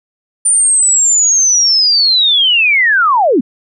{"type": "linear sweep", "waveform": "sine", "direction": "down", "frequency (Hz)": [9210, 207.7], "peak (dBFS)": -7, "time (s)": [0.45, 3.41], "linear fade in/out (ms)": 10, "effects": []}